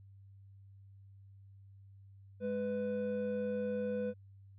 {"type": "tone pair together", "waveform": "triangle", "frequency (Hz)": [207.7, 497.1], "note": ["G#3", "B4"], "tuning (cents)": [0, 11], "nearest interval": "octave + minor third", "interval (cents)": 1511, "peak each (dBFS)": [-36, -33], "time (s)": [2.4, 4.14], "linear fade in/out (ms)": 50, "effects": ["added 98 Hz sine -54 dBFS peak until 4.58 s", "resampled to 8000 Hz"]}